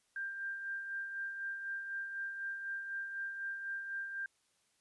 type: tone with tremolo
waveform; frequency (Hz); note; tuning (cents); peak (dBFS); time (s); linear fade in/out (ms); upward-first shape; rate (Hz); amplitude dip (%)
sine; 1588; G6; +22; -36; 0.16-4.26; 2; sine; 4; 45
effects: white hiss -75 dBFS RMS until 4.8 s + resampled to 24000 Hz